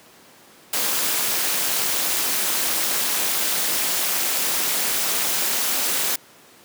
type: noise with amplitude modulation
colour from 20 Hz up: white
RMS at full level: -19 dBFS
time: 0.73-6.16 s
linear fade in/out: 5 ms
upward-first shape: sine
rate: 239 Hz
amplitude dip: 70%
effects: pink hiss -49 dBFS RMS until 6.64 s + high-pass 200 Hz 12 dB/octave